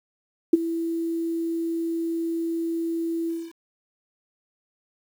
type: tone with ADSR envelope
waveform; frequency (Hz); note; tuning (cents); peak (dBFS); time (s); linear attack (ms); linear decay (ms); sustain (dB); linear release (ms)
sine; 331.9; E4; +12; -8; 0.53-3.53; 6; 22; -16; 240
effects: 8-bit